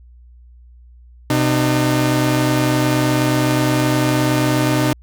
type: tone pair together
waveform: sawtooth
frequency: 127.4 / 303 Hz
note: C3 / D#4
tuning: -46 / -46 cents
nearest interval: octave + minor third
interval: 1500 cents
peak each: -13 dBFS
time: 1.3-4.93 s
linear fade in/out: 2 ms
effects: added 60 Hz sine -41 dBFS peak until 5.02 s